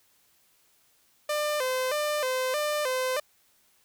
sawtooth tone with vibrato, 554.4 Hz, C#5, in tune, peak -22 dBFS, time 1.29-3.2 s, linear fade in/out 5 ms, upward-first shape square, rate 1.6 Hz, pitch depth 130 cents each way, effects white hiss -65 dBFS RMS until 3.84 s

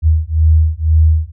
sine beating tone pair, 78.2 / 80.2 Hz, D#2 / E2, +9 / -47 cents, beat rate 2 Hz, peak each -11 dBFS, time 0.02-1.32 s, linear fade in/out 50 ms, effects none

